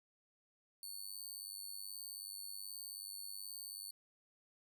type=tone with amplitude modulation; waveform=15% pulse; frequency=4500 Hz; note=C#8; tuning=25 cents sharp; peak=-35 dBFS; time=0.83-3.91 s; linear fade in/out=2 ms; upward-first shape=sine; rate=98.7 Hz; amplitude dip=100%; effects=none